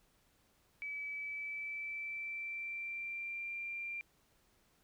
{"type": "tone with pitch glide", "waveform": "sine", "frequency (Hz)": [2294, 2376], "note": ["D7", "D7"], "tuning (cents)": [-41, 20], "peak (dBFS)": -39, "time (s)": [0.82, 4.01], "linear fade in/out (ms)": 0, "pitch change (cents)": 61, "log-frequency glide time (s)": [1.09, 3.52], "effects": ["pink hiss -72 dBFS RMS until 4.83 s"]}